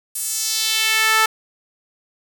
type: tone with high-pass filter sweep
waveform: sawtooth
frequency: 440 Hz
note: A4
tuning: in tune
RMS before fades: -19 dBFS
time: 0.15-1.26 s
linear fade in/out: 5 ms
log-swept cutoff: 9900 to 1200 Hz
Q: 1.6
effects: 7-bit